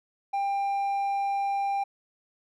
sine tone with hard clipping, 795 Hz, G5, 24 cents sharp, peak -26 dBFS, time 0.33-1.84 s, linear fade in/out 10 ms, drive 3 dB, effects none

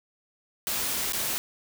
white noise with dropouts, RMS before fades -29 dBFS, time 0.67-1.38 s, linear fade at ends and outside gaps 0 ms, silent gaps 1.122-1.133 s, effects none

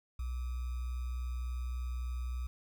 sine tone with sample-and-hold, 61.74 Hz, B1, in tune, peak -34 dBFS, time 0.19-2.47 s, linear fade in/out 5 ms, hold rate 1225 Hz, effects none

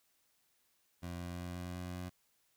20% pulse tone with pitch steps, 87.31 / 87.87 / 88.43 / 88.99 / 89.56 / 90.13 Hz, F2 / F2 / F2 / F2 / F2 / F#2, 0 / +11 / +22 / +33 / +44 / -45 cents, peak -36 dBFS, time 1.02-2.1 s, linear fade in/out 20 ms, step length 180 ms, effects white hiss -75 dBFS RMS until 2.56 s

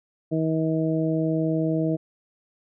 harmonic tone, 159.6 Hz, D#3, 44 cents sharp, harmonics 1 / 2 / 3 / 4, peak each -25 / -24 / -30 / -30 dBFS, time 0.31-1.97 s, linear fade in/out 20 ms, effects none

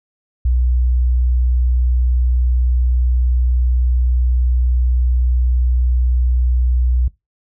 sine tone, 61.74 Hz, B1, in tune, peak -11 dBFS, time 0.45-7.08 s, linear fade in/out 5 ms, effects noise-tail reverb RT60 0.2 s tail -21 dB re dry + tanh soft clip ceiling -7 dBFS

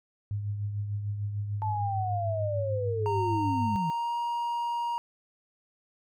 sine tone with tremolo, 102.8 Hz, G#2, 17 cents flat, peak -27 dBFS, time 0.31-3.76 s, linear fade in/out 0 ms, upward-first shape triangle, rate 6.7 Hz, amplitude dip 50%
sine linear sweep, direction down, 880 to 154 Hz, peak -29 dBFS, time 1.62-3.9 s, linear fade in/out 0 ms
triangle tone with pitch glide, 924 to 944.5 Hz, A#5 to A#5, -16 to +22 cents, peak -26 dBFS, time 3.06-4.98 s, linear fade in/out 0 ms, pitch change +38 cents, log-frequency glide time 3.75-4.16 s
effects none

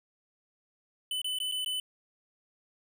square tone with dropouts, 3010 Hz, F#7, 29 cents sharp, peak -31 dBFS, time 1.11-1.8 s, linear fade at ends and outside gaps 2 ms, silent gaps 1.217-1.244 / 1.387-1.401 / 1.515-1.521 / 1.647-1.66 s, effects none

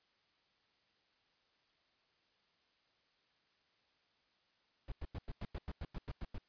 brown noise bursts, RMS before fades -42 dBFS, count 12, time 4.88-6.382 s, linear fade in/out 2 ms, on 39 ms, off 94 ms, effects white hiss -75 dBFS RMS until 6.48 s + resampled to 11025 Hz

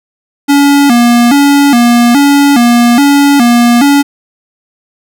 square tone with vibrato, 260 Hz, C4, 11 cents flat, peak -4 dBFS, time 0.48-4.03 s, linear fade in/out 20 ms, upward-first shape square, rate 1.2 Hz, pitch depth 150 cents each way, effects none

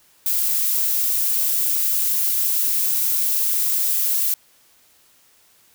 violet noise, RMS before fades -20 dBFS, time 0.26-4.34 s, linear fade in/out 2 ms, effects white hiss -56 dBFS RMS until 5.74 s

